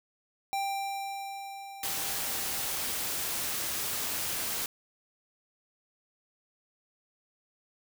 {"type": "tone with exponential decay", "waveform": "square", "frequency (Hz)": 788, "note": "G5", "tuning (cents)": 9, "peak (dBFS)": -29, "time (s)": [0.53, 4.12], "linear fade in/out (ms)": 0, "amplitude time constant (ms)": 780}
{"type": "noise", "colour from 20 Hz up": "white", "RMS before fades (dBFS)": -33, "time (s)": [1.83, 4.66], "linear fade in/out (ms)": 2}
{"effects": []}